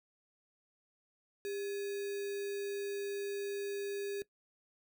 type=tone with sample-and-hold; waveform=sine; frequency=401.3 Hz; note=G4; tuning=41 cents sharp; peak=-36 dBFS; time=1.45-4.22 s; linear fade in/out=0 ms; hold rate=2100 Hz; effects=noise-tail reverb RT60 0.1 s tail -19 dB re dry